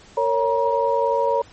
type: tone cluster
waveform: sine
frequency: 459.2 / 556 / 951 Hz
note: A#4 / C#5 / A#5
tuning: -26 / +5 / +34 cents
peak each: -22 / -21 / -21 dBFS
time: 0.17-1.42 s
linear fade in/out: 5 ms
effects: pink hiss -48 dBFS RMS until 1.52 s + MP3 32 kbps